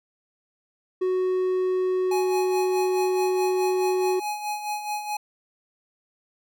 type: tone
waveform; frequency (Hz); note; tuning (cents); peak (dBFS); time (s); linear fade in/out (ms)
triangle; 370; F#4; 0; -19; 1.01-4.2; 10
type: tone with tremolo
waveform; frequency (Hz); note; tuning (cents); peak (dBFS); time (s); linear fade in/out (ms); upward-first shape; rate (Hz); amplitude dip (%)
square; 838; G#5; +15; -26; 2.11-5.17; 5; sine; 4.7; 60
effects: none